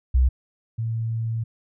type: tone pair in turn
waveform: sine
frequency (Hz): 63.7 / 113.5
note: C2 / A#2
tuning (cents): -46 / -46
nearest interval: minor seventh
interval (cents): 1000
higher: second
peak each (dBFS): -14 / -23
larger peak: first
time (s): 0.14-0.29 / 0.78-1.44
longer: second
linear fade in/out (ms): 10
effects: none